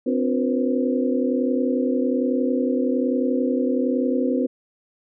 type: tone cluster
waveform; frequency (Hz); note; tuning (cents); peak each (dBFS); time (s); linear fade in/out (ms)
sine; 257.5 / 288.5 / 355.2 / 482.8 / 524; C4 / D4 / F4 / B4 / C5; -28 / -31 / +29 / -39 / +2; -21 / -28 / -28 / -26 / -28; 0.06-4.47; 10
effects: none